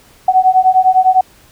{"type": "beating tone pair", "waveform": "sine", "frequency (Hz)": [743, 752.9], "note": ["F#5", "F#5"], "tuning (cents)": [7, 30], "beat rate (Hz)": 9.9, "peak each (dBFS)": -10, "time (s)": [0.28, 1.21], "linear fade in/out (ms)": 5, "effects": ["pink hiss -46 dBFS RMS until 1.51 s"]}